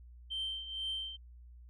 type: tone with tremolo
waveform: sine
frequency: 3124 Hz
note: G7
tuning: 7 cents flat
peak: -32 dBFS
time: 0.3-1.17 s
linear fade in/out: 20 ms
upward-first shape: triangle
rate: 2.1 Hz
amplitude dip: 75%
effects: tanh soft clip ceiling -31 dBFS + added 60 Hz sine -51 dBFS peak until 1.69 s